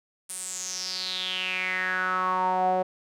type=tone with band-pass filter sweep; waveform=sawtooth; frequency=185 Hz; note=F#3; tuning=in tune; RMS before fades=-28 dBFS; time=0.29-2.83 s; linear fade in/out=10 ms; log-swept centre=9600 to 620 Hz; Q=6.4; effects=none